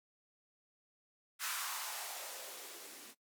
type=noise with band-pass filter sweep; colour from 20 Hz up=violet; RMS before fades=-44 dBFS; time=1.39-3.15 s; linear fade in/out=50 ms; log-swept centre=1400 to 250 Hz; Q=2.6; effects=noise-tail reverb RT60 0.1 s tail -18 dB re dry